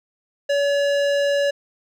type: tone with hard clipping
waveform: sine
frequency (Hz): 568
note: C#5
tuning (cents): +42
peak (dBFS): -19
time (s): 0.49-1.51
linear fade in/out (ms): 10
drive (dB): 16
effects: none